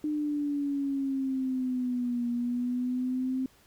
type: exponential two-way sweep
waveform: sine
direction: down then up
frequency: 303.3 to 238.8 to 261.8 Hz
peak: -27 dBFS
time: 0.04-3.46 s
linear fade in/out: 2 ms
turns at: 2.28 s
effects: pink hiss -61 dBFS RMS until 3.66 s